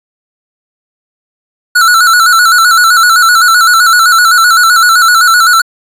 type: tone with vibrato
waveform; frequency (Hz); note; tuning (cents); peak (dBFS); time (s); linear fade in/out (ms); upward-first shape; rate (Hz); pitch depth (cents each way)
square; 1396.9; F6; 0; -4; 1.75-5.62; 10; square; 7.8; 75
effects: resampled to 32000 Hz

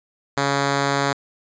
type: tone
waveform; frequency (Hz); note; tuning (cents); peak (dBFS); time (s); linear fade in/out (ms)
5% pulse; 140; C#3; +18; -7; 0.37-1.13; 5
effects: resampled to 16000 Hz

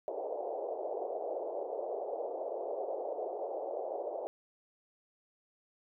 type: band-pass noise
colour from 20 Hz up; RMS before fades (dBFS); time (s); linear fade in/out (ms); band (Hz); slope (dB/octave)
white; -38; 0.08-4.27; 0; 390 to 720; 48
effects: none

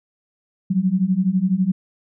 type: beating tone pair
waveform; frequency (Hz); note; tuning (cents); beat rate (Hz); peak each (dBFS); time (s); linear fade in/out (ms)
sine; 179.7 / 191.7; F3 / G3; +50 / -38; 12; -20 / -18; 0.7-1.72; 10
effects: none

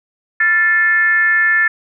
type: tone with frequency modulation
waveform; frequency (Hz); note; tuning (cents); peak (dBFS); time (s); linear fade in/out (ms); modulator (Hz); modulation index
sine; 1760; A6; 0; -10; 0.4-1.68; 5; 385; 0.58
effects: none

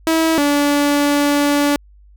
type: tone pair in turn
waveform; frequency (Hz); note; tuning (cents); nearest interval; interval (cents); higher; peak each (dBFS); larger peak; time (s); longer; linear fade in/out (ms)
sawtooth; 323.8 / 288.5; E4 / D4; -31 / -31; major second; 200; first; -9; neither; 0.07-0.38 / 0.38-1.76; second; 0
effects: added 50 Hz sine -43 dBFS peak until 2.16 s

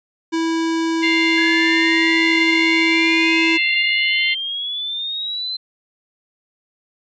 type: tone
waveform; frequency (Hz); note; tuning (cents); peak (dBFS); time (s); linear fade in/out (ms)
square; 327.5; E4; -11; -18; 0.32-3.58; 20
type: harmonic tone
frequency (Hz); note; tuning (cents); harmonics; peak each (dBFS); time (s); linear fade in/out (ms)
698.5; F5; 0; 3 / 4 / 5 / 6; -17 / -24 / -28 / -28; 1.02-4.35; 20
type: exponential sweep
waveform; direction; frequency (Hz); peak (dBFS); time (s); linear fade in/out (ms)
sine; up; 1658 to 4100; -22; 1.37-5.57; 10
effects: resampled to 16000 Hz

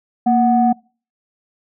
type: tone pair together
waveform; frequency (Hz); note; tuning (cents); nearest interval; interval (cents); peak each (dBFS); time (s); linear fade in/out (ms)
sine; 233.1 / 740; A#3 / F#5; 0 / 0; octave + minor sixth; 2000; -13; 0.26-0.73; 10
effects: noise-tail reverb RT60 0.4 s tail -26 dB re dry + tanh soft clip ceiling -3 dBFS

